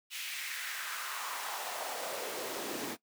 pink noise with high-pass filter sweep, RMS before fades -39 dBFS, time 0.1-2.97 s, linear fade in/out 50 ms, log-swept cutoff 2700 to 270 Hz, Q 2.3, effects noise-tail reverb RT60 0.1 s tail -19 dB re dry

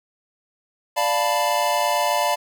square chord, B half-diminished seventh, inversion first, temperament equal, 587.3 / 698.5 / 880 / 987.8 Hz, D5 / F5 / A5 / B5, 0 / 0 / 0 / 0 cents, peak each -25 dBFS, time 0.96-2.36 s, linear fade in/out 20 ms, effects none

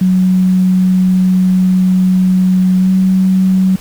sine tone with pitch glide, 185 to 187.91 Hz, F#3 to F#3, 0 to +27 cents, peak -7 dBFS, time 0.01-3.76 s, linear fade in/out 5 ms, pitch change +27 cents, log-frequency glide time 2.79-2.9 s, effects pink hiss -35 dBFS RMS until 3.8 s

